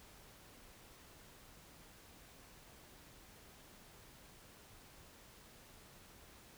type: silence
effects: pink hiss -60 dBFS RMS until 6.57 s